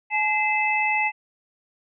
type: tone cluster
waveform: sine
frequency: 852 / 2059 / 2619 Hz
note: G#5 / C7 / E7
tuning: +44 / -28 / -12 cents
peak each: -24 dBFS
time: 0.1-1.12 s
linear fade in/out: 50 ms
effects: none